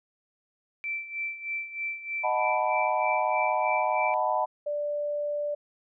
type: tone with tremolo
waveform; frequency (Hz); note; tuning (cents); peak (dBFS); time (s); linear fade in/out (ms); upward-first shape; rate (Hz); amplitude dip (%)
sine; 2335; D7; -11; -28; 0.84-4.14; 0; sine; 3.2; 75
type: chord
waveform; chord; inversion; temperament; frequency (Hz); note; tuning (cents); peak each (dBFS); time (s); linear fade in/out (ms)
sine; B dominant seventh; first; equal with one note detuned; 622.3 / 734.9 / 880 / 987.8; D#5 / F#5 / A5 / B5; 0 / -12 / 0 / 0; -29; 2.23-4.46; 20
type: tone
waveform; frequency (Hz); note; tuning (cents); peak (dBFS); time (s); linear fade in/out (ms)
sine; 587.3; D5; 0; -27; 4.66-5.55; 10
effects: none